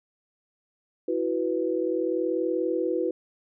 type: chord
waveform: sine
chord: E suspended second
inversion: none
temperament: equal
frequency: 329.6 / 370 / 493.9 Hz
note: E4 / F#4 / B4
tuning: 0 / 0 / 0 cents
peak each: -28 dBFS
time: 1.08-3.11 s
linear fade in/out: 5 ms
effects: none